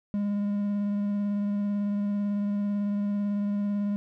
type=tone with vibrato; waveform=triangle; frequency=203.9 Hz; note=G#3; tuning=32 cents flat; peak=-23 dBFS; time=0.14-3.96 s; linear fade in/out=0 ms; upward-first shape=sine; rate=18 Hz; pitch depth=14 cents each way; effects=none